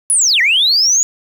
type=linear two-way sweep; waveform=sine; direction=down then up; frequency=10548 to 1811 to 6900 Hz; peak=-8 dBFS; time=0.1-1.03 s; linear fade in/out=0 ms; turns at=0.41 s; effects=tanh soft clip ceiling -5 dBFS + 7-bit